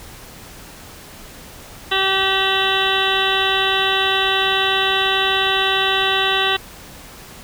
harmonic tone with a mistuned harmonic, 385 Hz, G4, 31 cents flat, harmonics 1 / 2 / 3 / 4 / 5 / 7 / 8 / 9 / 10, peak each -24 / -24 / -24 / -24 / -24 / -24 / -24 / -24 / -24 dBFS, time 1.91-6.57 s, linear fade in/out 10 ms, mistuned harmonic 8, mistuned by -16 cents, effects pink hiss -39 dBFS RMS until 7.43 s

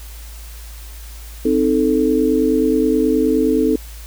sine chord, A diminished, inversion first, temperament equal, 261.6 / 311.1 / 440 Hz, C4 / Eb4 / A4, 0 / 0 / 0 cents, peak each -17 dBFS, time 1.45-3.76 s, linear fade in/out 5 ms, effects added 55 Hz sine -32 dBFS peak until 4.06 s + white hiss -41 dBFS RMS until 4.06 s

